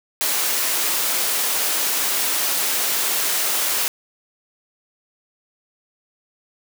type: high-pass noise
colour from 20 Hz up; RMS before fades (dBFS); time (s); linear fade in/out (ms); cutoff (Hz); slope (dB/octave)
white; -21; 0.21-3.88; 0; 320; 12
effects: none